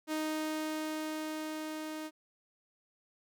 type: tone with level ramp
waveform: sawtooth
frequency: 310.8 Hz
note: D#4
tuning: 2 cents flat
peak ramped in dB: -28 to -35 dBFS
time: 0.07-2.11 s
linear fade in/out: 50 ms
effects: none